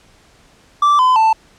triangle tone with pitch steps, 1168 / 1016.8 / 885.2 Hz, D6 / C6 / A5, -10 / -50 / +10 cents, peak -7 dBFS, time 0.82-1.33 s, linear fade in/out 5 ms, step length 170 ms, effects pink hiss -50 dBFS RMS until 1.58 s + low-pass 8000 Hz 12 dB/octave

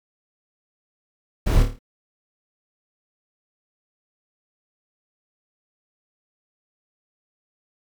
brown noise with echo, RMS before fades -18 dBFS, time 1.46-1.63 s, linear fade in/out 10 ms, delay 27 ms, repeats 6, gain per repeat -5 dB, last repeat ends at 1.792 s, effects none

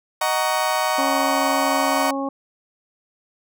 35% pulse chord, D# minor seventh, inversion none, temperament just, 622.3 / 746.7 / 933.4 / 1120.1 Hz, D#5 / F#5 / A#5 / C#6, 0 / +16 / +2 / +18 cents, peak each -23 dBFS, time 0.21-2.11 s, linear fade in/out 5 ms
harmonic tone, 274.1 Hz, C#4, 19 cents flat, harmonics 1 / 2 / 3 / 4, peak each -25 / -28 / -30 / -31 dBFS, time 0.98-2.29 s, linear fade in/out 5 ms
effects none

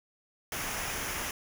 pink noise with comb filter, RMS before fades -35 dBFS, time 0.52-1.31 s, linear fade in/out 2 ms, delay 0.24 ms, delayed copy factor -0.55, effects none

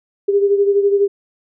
sine beating tone pair, 400 / 412 Hz, G4 / G#4, +35 / -14 cents, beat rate 12 Hz, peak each -12 / -19 dBFS, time 0.28-1.08 s, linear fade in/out 10 ms, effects none

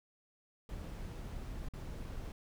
brown noise with dropouts, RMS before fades -43 dBFS, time 0.69-2.32 s, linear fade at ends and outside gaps 2 ms, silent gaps 1.686-1.736 s, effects none

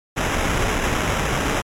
pink noise with sample-and-hold, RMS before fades -21 dBFS, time 0.16-1.62 s, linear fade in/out 20 ms, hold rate 4410 Hz, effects low-pass 11000 Hz 12 dB/octave + MP3 96 kbps

